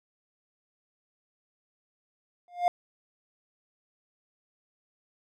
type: tone with exponential growth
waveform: triangle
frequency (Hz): 706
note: F5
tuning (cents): +19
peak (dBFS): -15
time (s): 2.48-2.68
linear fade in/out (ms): 1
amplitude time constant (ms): 42
effects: none